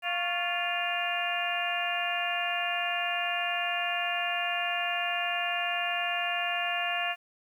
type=harmonic tone with a mistuned harmonic; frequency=349.2 Hz; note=F4; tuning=in tune; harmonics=2 / 3 / 4 / 5 / 6 / 7 / 8; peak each=-33 / -39 / -40 / -34 / -43 / -35 / -33 dBFS; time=0.02-7.16 s; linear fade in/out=50 ms; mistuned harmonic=3; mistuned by=+99 cents; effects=10-bit